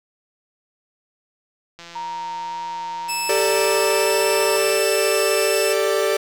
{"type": "click train", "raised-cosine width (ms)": 0.2, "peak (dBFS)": -22, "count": 511, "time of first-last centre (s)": [1.79, 4.79], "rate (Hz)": 170}
{"type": "tone with vibrato", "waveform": "sine", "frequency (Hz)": 932.3, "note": "A#5", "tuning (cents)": 0, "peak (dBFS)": -26, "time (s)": [1.95, 4.57], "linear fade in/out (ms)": 10, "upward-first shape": "sine", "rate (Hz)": 1.9, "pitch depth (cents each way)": 10}
{"type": "tone with pitch glide", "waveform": "15% pulse", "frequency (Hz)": [2621, 2648], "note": ["E7", "E7"], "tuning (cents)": [-11, 7], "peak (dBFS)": -16, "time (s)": [3.08, 5.74], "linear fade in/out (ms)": 20, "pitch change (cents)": 18, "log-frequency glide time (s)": [3.7, 4.24]}
{"type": "chord", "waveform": "45% pulse", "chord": "G suspended second", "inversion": "none", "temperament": "equal with one note detuned", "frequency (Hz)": [392, 444.3, 587.3], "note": ["G4", "A4", "D5"], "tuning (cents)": [0, 17, 0], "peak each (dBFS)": -22, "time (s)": [3.29, 6.17], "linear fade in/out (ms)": 5}
{"effects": []}